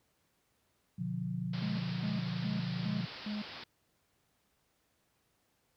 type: chord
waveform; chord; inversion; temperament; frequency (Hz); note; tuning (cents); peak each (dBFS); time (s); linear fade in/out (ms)
sine; B diminished; none; just; 123.47 / 148.16 / 177.8; B2 / D3 / F3; 0 / +16 / +31; -39 / -40 / -36; 0.98-3.06; 10
type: low-pass noise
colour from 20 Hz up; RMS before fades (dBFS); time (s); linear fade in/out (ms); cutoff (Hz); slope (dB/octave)
white; -47; 1.53-3.64; 5; 5100; 96
type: tone bursts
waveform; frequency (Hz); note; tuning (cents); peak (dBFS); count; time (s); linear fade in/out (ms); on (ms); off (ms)
triangle; 209.5; G#3; +15; -33; 5; 1.62-3.42; 5; 160; 250
effects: pink hiss -75 dBFS RMS until 5.76 s + high-pass 60 Hz 12 dB/octave